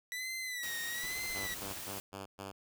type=tone with vibrato; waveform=sawtooth; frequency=1961 Hz; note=B6; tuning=13 cents flat; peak=-34 dBFS; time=0.12-1.54 s; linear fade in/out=0 ms; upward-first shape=sine; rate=1.1 Hz; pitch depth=93 cents each way
type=noise; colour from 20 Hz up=white; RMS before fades=-44 dBFS; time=0.63-2 s; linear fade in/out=0 ms
type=noise with tremolo; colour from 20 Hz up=pink; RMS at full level=-48 dBFS; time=1.03-1.83 s; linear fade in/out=2 ms; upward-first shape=sine; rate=15 Hz; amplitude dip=75%
type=tone bursts; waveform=5% pulse; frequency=98 Hz; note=G2; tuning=in tune; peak=-31 dBFS; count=5; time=1.34-2.52 s; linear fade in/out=20 ms; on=140 ms; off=120 ms
effects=none

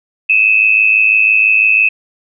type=tone pair together; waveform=sine; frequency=2531 / 2637 Hz; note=D#7 / E7; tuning=+29 / 0 cents; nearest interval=minor second; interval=71 cents; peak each=-10 dBFS; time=0.29-1.89 s; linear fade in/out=10 ms; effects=none

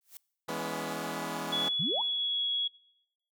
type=noise with exponential growth; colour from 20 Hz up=blue; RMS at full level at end=-43 dBFS; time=0.01-0.17 s; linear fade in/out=1 ms; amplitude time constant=34 ms
type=chord; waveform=10% pulse; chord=C# minor seventh; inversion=first; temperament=equal with one note detuned; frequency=164.81 / 207.7 / 246.9 / 282.2 Hz; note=E3 / G#3 / B3 / C#4; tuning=0 / 0 / 0 / +31 cents; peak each=-31 dBFS; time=0.48-1.69 s; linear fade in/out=10 ms
type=tone with pitch glide; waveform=sine; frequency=3393 to 3342 Hz; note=G#7 to G#7; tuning=+36 to +10 cents; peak=-28 dBFS; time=1.52-2.68 s; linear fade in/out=10 ms; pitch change=-26 cents; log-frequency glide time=1.82-2.46 s
type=exponential sweep; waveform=sine; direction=up; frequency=130.81 to 1046.5 Hz; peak=-32 dBFS; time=1.79-2.02 s; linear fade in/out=10 ms
effects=noise-tail reverb RT60 0.8 s tail -23 dB re dry

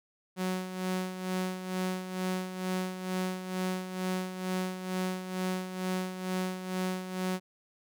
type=tone with tremolo; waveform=sawtooth; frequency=185 Hz; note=F#3; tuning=in tune; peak=-25 dBFS; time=0.36-7.4 s; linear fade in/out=50 ms; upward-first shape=sine; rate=2.2 Hz; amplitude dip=65%; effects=none

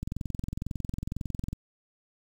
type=click train; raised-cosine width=5 ms; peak=-20 dBFS; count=34; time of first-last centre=0.03-1.53 s; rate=22 Hz; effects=8-bit

